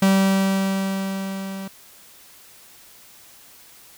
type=tone with level ramp; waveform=45% pulse; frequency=193.4 Hz; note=G3; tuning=23 cents flat; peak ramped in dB=-13 to -30 dBFS; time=0.02-1.68 s; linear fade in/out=5 ms; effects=white hiss -48 dBFS RMS until 3.97 s